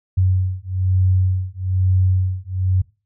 sine beating tone pair, 92.5 / 93.6 Hz, F#2 / F#2, 0 / +20 cents, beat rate 1.1 Hz, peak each -18 / -18 dBFS, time 0.17-2.82 s, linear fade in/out 10 ms, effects noise-tail reverb RT60 0.3 s tail -21 dB re dry

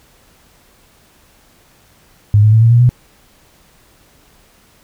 sine tone with pitch steps, 103.83 / 107.43 / 111.15 / 115.01 / 118.99 / 123.12 Hz, G#2 / A2 / A2 / A#2 / A#2 / B2, 0 / -41 / +18 / -23 / +36 / -5 cents, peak -5 dBFS, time 2.34-2.892 s, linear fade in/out 0 ms, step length 92 ms, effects pink hiss -50 dBFS RMS until 4.83 s

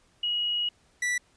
sine / 45% pulse tone pair in turn, 2900 / 1962 Hz, F#7 / B6, -35 / -12 cents, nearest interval perfect fifth, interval 677 cents, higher first, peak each -25 dBFS, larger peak neither, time 0.23-0.69 / 1.02-1.18 s, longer first, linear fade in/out 5 ms, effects pink hiss -64 dBFS RMS until 1.36 s + resampled to 22050 Hz

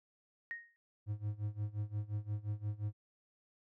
sine tone with exponential decay, 1864.7 Hz, A#6, in tune, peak -36 dBFS, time 0.51-0.76 s, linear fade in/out 0 ms, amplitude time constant 54 ms
triangle tone with tremolo, 104.7 Hz, G#2, 15 cents sharp, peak -31 dBFS, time 1.06-2.93 s, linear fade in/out 50 ms, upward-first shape sine, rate 5.7 Hz, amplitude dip 90%
effects none

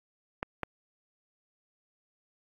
clicks, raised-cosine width 0.5 ms, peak -16 / -16 dBFS, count 2, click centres 0.429 / 0.633 s, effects AAC 48 kbps

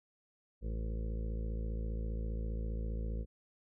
harmonic tone, 55 Hz, A1, in tune, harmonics 1 / 2 / 3 / 4 / 6 / 7 / 8 / 9 / 10, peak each -35 / -45 / -48 / -48 / -54 / -57 / -53 / -53 / -60 dBFS, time 0.61-3.26 s, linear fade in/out 50 ms, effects none

